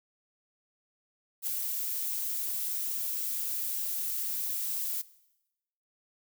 violet noise with ADSR envelope, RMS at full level -30 dBFS, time 1.42-5.02 s, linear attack 52 ms, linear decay 3 ms, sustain -3 dB, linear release 11 ms, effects noise-tail reverb RT60 0.9 s tail -19 dB re dry

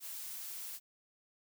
blue noise, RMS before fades -44 dBFS, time 0-0.8 s, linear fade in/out 50 ms, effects none

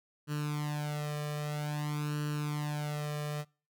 sawtooth tone with flanger, 148.8 Hz, D3, 23 cents sharp, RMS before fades -35 dBFS, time 0.27-3.45 s, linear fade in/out 50 ms, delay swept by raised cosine 0.69 to 1.69 ms, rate 0.51 Hz, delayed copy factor +0.8, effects noise-tail reverb RT60 0.4 s tail -26 dB re dry

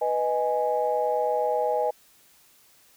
sine chord, G# minor, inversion first, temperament equal, 493.9 / 622.3 / 830.6 Hz, B4 / D#5 / G#5, 0 / 0 / 0 cents, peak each -26 dBFS, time 0.01-1.91 s, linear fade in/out 10 ms, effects tanh soft clip ceiling -12 dBFS + white hiss -58 dBFS RMS until 2.96 s

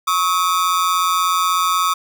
45% pulse ring-modulated tone, 1194 Hz, D6, 28 cents sharp, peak -12 dBFS, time 0.07-1.94 s, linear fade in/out 10 ms, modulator 88.2 Hz, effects none

